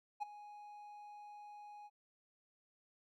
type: tone with ADSR envelope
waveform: triangle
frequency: 830.6 Hz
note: G#5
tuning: in tune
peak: -33 dBFS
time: 0.2-1.9 s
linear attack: 24 ms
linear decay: 15 ms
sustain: -16 dB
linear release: 41 ms
effects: none